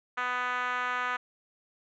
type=tone with band-pass filter; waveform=5% pulse; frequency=248.6 Hz; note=B3; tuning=12 cents sharp; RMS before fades=-31 dBFS; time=0.17-1.17 s; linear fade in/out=10 ms; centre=1300 Hz; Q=2.1; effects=resampled to 16000 Hz